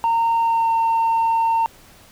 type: tone with pitch glide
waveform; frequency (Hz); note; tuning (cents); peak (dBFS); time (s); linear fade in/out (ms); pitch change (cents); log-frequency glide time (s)
sine; 919 to 910.5; A#5 to A#5; -25 to -41; -13; 0.04-1.66; 0; -16; 0.43-0.69
effects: tanh soft clip ceiling -14 dBFS + pink hiss -48 dBFS RMS until 2.11 s